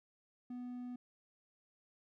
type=tone; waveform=triangle; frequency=246.9 Hz; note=B3; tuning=in tune; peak=-40 dBFS; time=0.5-0.96 s; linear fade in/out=5 ms; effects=none